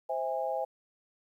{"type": "chord", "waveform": "sine", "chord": "C augmented", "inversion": "none", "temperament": "just", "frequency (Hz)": [523.3, 654.1, 817.6], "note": ["C5", "E5", "G#5"], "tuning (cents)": [0, -14, -27], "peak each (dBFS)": -34, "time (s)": [0.09, 0.65], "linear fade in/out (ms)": 10, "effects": ["11-bit"]}